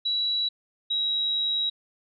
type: tone pair in turn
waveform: sine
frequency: 3915 / 3850 Hz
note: B7 / B7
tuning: -16 / -45 cents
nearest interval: unison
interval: 29 cents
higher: first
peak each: -23 dBFS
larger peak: neither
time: 0.05-0.49 / 0.9-1.7 s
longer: second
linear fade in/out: 10 ms
effects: none